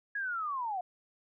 sine linear sweep, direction down, 1684 to 698.5 Hz, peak -32 dBFS, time 0.15-0.81 s, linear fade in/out 5 ms, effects none

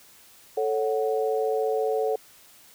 sine chord, F# minor, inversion first, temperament equal, 440 / 554.4 / 740 Hz, A4 / C#5 / F#5, 0 / 0 / 0 cents, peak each -24 / -29 / -30 dBFS, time 0.57-2.16 s, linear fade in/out 5 ms, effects white hiss -53 dBFS RMS until 2.74 s

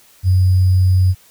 sine tone with sample-and-hold, 92.5 Hz, F#2, in tune, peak -9 dBFS, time 0.23-1.15 s, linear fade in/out 50 ms, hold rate 4900 Hz, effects white hiss -49 dBFS RMS until 1.3 s

